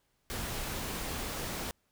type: noise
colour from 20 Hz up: pink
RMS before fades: -37 dBFS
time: 0.3-1.71 s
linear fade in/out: 0 ms
effects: pink hiss -75 dBFS RMS until 1.91 s